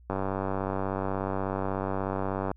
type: click train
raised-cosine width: 1 ms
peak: -16 dBFS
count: 234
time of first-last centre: 0.1-2.515 s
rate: 96.5 Hz
effects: added 60 Hz sine -51 dBFS peak until 2.56 s